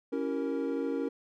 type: chord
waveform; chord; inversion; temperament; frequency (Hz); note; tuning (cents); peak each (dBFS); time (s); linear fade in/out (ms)
triangle; C# diminished seventh; none; equal with one note detuned; 277.2 / 329.6 / 383 / 466.2; C#4 / E4 / G4 / Bb4; 0 / 0 / -40 / 0; -31 / -35 / -37 / -32; 0.12-1.09; 10
effects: none